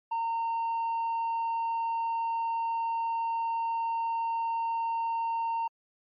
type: tone with tanh clipping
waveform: sine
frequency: 917 Hz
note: A#5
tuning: 29 cents flat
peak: -28 dBFS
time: 0.11-5.68 s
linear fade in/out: 10 ms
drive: 2 dB
effects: MP3 32 kbps